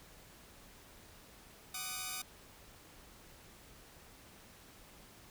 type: tone cluster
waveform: 5% pulse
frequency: 747 / 1165 / 1240 / 2401 Hz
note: F#5 / D6 / D#6 / D7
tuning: +16 / -14 / -6 / +38 cents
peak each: -34 / -35 / -31 / -37 dBFS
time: 1.74-2.22 s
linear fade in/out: 5 ms
effects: pink hiss -58 dBFS RMS until 5.3 s